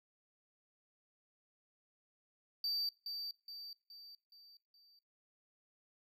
triangle tone with echo, 4638 Hz, D8, 22 cents flat, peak -33 dBFS, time 2.64-2.89 s, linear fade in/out 2 ms, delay 420 ms, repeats 5, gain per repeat -6 dB, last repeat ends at 4.99 s, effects noise-tail reverb RT60 0.4 s tail -22 dB re dry

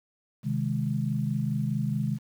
sine chord, Ab major, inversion first, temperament equal, 130.81 / 155.56 / 207.7 Hz, C3 / Eb3 / Ab3, 0 / 0 / 0 cents, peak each -29 / -30 / -30 dBFS, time 0.43-2.19 s, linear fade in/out 50 ms, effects 9-bit

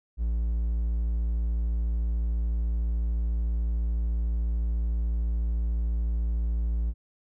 triangle tone, 56.9 Hz, A#1, 41 cents flat, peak -22 dBFS, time 0.17-6.94 s, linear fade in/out 50 ms, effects none

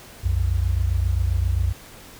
sine tone pair together, 62.5 / 90.02 Hz, B1 / F#2, +21 / -47 cents, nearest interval tritone, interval 632 cents, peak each -21 dBFS, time 0.23-1.73 s, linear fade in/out 20 ms, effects pink hiss -44 dBFS RMS until 2.19 s

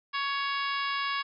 harmonic tone, 558 Hz, C#5, 11 cents sharp, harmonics 2 / 3 / 4 / 5 / 6 / 7 / 8 / 9, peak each -31 / -35 / -37 / -38 / -40 / -42 / -45 / -42 dBFS, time 0.13-1.23 s, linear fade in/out 20 ms, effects none

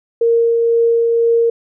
sine tone with tremolo, 463.9 Hz, A#4, 8 cents flat, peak -9 dBFS, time 0.21-1.5 s, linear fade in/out 5 ms, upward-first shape triangle, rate 2 Hz, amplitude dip 25%, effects none

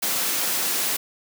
white high-pass noise, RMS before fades -24 dBFS, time 0.02-0.97 s, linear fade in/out 10 ms, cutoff 160 Hz, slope 24 dB/octave, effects none

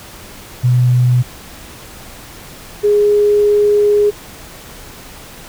sine tone pair in turn, 124.2 / 414.2 Hz, B2 / G#4, +10 / -5 cents, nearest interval octave + major sixth, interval 2085 cents, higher second, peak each -8 / -8 dBFS, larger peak neither, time 0.63-1.23 / 2.83-4.11 s, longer second, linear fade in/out 20 ms, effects pink hiss -35 dBFS RMS until 5.48 s

